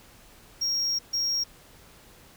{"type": "tone bursts at uneven times", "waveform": "triangle", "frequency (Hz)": 5588, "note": "F8", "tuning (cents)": 0, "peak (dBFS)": -23, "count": 2, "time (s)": [[0.61, 0.99], [1.13, 1.44]], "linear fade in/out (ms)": 10, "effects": ["pink hiss -53 dBFS RMS until 2.36 s"]}